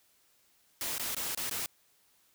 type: noise with dropouts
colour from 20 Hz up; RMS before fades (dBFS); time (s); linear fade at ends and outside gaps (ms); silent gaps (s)
white; -35; 0.81-1.66; 1; 0.982-0.996 / 1.148-1.166 / 1.349-1.374 / 1.496-1.511
effects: white hiss -68 dBFS RMS until 2.34 s